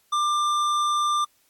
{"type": "tone with hard clipping", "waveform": "sine", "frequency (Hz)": 1190, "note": "D6", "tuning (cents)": 22, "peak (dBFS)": -22, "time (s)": [0.12, 1.25], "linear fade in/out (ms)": 10, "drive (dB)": 12, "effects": ["white hiss -64 dBFS RMS until 1.49 s", "AAC 64 kbps"]}